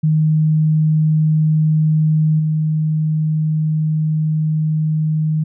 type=tone with level steps; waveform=sine; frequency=155.56 Hz; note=D#3; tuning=in tune; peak=-11 / -14 dBFS; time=0.03-5.44 s; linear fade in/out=10 ms; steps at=2.39 s; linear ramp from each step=10 ms; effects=none